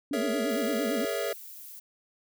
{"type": "tone with vibrato", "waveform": "sine", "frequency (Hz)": 254.7, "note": "C4", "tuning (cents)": -46, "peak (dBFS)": -29, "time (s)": [0.11, 1.05], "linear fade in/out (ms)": 2, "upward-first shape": "sine", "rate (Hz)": 8.8, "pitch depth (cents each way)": 280}
{"type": "chord", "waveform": "square", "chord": "A# half-diminished seventh", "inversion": "third", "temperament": "equal with one note detuned", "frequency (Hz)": [415.3, 466.2, 562.1, 659.3], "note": ["G#4", "A#4", "C#5", "E5"], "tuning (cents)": [0, 0, 24, 0], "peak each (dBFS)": -35, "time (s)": [0.13, 1.33], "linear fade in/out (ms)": 5}
{"type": "noise", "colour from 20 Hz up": "violet", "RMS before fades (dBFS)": -45, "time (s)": [0.49, 1.8], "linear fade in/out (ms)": 10}
{"effects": []}